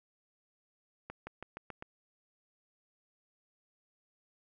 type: accelerating click train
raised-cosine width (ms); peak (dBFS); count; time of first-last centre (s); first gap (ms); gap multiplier
0.5; -27; 6; 1.1-1.824; 170; 0.92
effects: none